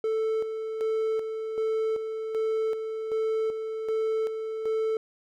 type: tone with tremolo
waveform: triangle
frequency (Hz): 441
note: A4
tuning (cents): +4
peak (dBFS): -22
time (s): 0.04-4.97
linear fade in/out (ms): 2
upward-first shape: square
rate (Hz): 1.3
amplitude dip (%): 50
effects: none